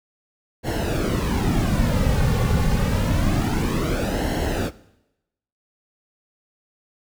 brown noise with flanger, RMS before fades -21 dBFS, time 0.63-4.71 s, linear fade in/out 50 ms, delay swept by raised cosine 0.82 to 3.12 ms, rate 0.27 Hz, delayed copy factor -0.7, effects noise-tail reverb RT60 0.9 s tail -19 dB re dry

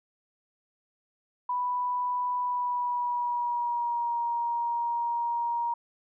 sine tone with pitch glide, 988 to 942.8 Hz, B5 to A#5, 0 to +19 cents, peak -26 dBFS, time 1.49-5.74 s, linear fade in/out 5 ms, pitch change -81 cents, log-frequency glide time 2.4-4.18 s, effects none

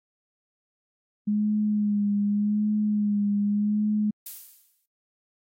sine tone with vibrato, 207.7 Hz, G#3, in tune, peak -21 dBFS, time 1.27-4.11 s, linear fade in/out 10 ms, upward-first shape sine, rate 0.85 Hz, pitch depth 33 cents each way
violet noise with exponential decay, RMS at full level -33 dBFS, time 4.26-4.86 s, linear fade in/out 5 ms, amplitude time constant 130 ms
effects AAC 48 kbps

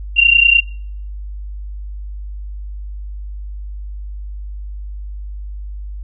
sine tone pair together, 2753 / 2783 Hz, F7 / F7, -25 / -7 cents, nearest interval unison, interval 18 cents, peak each -10 dBFS, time 0.16-0.61 s, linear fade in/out 20 ms, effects noise-tail reverb RT60 0.6 s tail -26 dB re dry + added 50 Hz sine -25 dBFS peak until 6.03 s

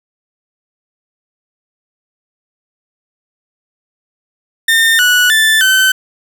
30% pulse tone with pitch steps, 1815 / 1472 / 1761 / 1531 Hz, A#6 / F#6 / A6 / G6, -47 / -9 / +1 / -41 cents, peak -5 dBFS, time 4.68-5.92 s, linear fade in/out 5 ms, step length 310 ms, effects none

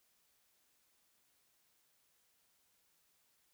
silence, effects white hiss -75 dBFS RMS until 3.53 s

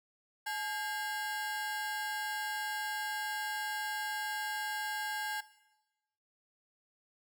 40% pulse ring-modulated tone, 1233 Hz, D#6, 16 cents flat, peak -31 dBFS, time 0.46-5.41 s, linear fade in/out 10 ms, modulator 379 Hz, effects noise-tail reverb RT60 1.0 s tail -17 dB re dry

